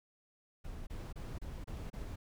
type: noise bursts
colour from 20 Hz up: brown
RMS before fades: -43 dBFS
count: 6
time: 0.64-2.16 s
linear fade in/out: 10 ms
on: 230 ms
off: 28 ms
effects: none